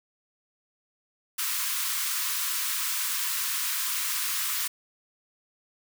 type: high-pass noise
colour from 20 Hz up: white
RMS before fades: -29 dBFS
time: 1.38-4.68 s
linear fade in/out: 10 ms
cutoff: 970 Hz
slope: 96 dB/octave
effects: none